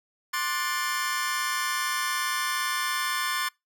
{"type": "chord", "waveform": "sawtooth", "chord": "D dominant seventh", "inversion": "third", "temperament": "just", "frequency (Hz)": [1057.2, 1174.7, 1468.3, 1762], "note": ["C6", "D6", "F#6", "A6"], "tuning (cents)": [18, 0, -14, 2], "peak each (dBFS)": [-27, -30, -31, -27], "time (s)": [0.33, 3.49], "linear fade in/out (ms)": 10, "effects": ["noise-tail reverb RT60 0.2 s tail -25 dB re dry"]}